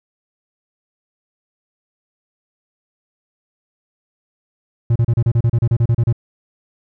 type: tone bursts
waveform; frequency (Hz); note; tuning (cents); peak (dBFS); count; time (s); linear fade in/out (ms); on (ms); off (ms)
triangle; 116.9; A#2; +5; -9; 14; 4.9-6.127; 5; 57; 33
effects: none